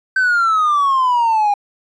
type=exponential sweep; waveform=triangle; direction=down; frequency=1552 to 806 Hz; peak=-9 dBFS; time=0.16-1.54 s; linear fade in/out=5 ms; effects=tanh soft clip ceiling -7 dBFS + resampled to 22050 Hz